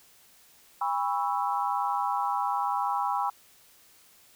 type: chord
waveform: sine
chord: C# minor seventh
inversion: second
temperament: equal with one note detuned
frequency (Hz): 809.3 / 987.8 / 1108.7 / 1318.5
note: G#5 / B5 / C#6 / E6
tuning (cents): -45 / 0 / 0 / 0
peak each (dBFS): -29 / -30 / -33 / -34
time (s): 0.81-3.3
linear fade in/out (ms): 5
effects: white hiss -58 dBFS RMS until 4.35 s